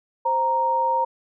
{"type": "tone pair together", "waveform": "sine", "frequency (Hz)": [523.3, 932.4], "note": ["C5", "A#5"], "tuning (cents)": [0, 0], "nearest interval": "minor seventh", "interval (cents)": 1000, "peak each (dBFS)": [-26, -19], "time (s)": [0.25, 1.05], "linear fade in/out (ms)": 10, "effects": []}